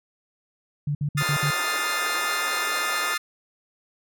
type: tone bursts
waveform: sine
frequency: 145.9 Hz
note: D3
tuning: 11 cents flat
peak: -22 dBFS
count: 5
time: 0.87-1.506 s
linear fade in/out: 5 ms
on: 80 ms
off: 59 ms
type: chord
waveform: sawtooth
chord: F dominant seventh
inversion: third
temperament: equal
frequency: 1244.5 / 1396.9 / 1760 / 2093 Hz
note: Eb6 / F6 / A6 / C7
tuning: 0 / 0 / 0 / 0 cents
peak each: -25 / -27 / -26 / -28 dBFS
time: 1.17-3.18 s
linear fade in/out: 10 ms
type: band-pass noise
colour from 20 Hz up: white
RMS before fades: -34 dBFS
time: 1.2-3.15 s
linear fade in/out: 10 ms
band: 340 to 1700 Hz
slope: 24 dB/octave
effects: none